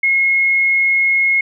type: tone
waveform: sine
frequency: 2163 Hz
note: C#7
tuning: 43 cents flat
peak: -11 dBFS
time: 0.03-1.41 s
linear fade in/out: 5 ms
effects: none